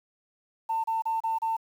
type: tone bursts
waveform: sine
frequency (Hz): 898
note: A5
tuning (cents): +35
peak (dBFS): -24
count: 5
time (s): 0.69-1.568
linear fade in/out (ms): 10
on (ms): 150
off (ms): 32
effects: tanh soft clip ceiling -20 dBFS + 9-bit